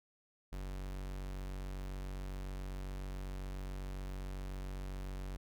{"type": "tone", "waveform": "45% pulse", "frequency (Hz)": 47.31, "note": "F#1", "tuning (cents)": 39, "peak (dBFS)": -40, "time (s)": [0.52, 5.37], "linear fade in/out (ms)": 10, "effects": []}